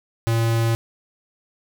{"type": "tone", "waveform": "square", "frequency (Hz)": 114.6, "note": "A#2", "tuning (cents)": -29, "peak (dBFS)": -18, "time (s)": [0.27, 0.75], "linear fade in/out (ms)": 0, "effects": []}